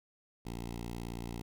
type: tone with notch filter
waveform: 10% pulse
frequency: 58.27 Hz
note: A#1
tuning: in tune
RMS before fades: -41 dBFS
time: 0.45-1.42 s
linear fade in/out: 10 ms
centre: 1500 Hz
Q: 1.9
effects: none